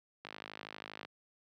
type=click train; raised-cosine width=0.3 ms; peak=-27 dBFS; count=43; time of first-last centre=0.25-1.05 s; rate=52.5 Hz; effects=high-pass 150 Hz 12 dB/octave